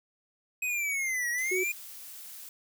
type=linear two-way sweep; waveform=square; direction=down then up; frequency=2535 to 1886 to 2448 Hz; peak=-29 dBFS; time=0.62-1.72 s; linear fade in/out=5 ms; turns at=1.3 s
type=noise; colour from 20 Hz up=blue; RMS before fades=-45 dBFS; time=1.38-2.49 s; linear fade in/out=2 ms
type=tone; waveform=sine; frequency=371.3 Hz; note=F#4; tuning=6 cents sharp; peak=-28 dBFS; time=1.51-1.64 s; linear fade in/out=10 ms
effects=none